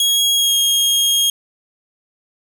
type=tone with pitch glide; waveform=sawtooth; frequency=3301 to 3254 Hz; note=G#7 to G#7; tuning=-11 to -36 cents; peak=-10 dBFS; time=0-1.3 s; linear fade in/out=2 ms; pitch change=-25 cents; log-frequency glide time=0.34-0.55 s; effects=none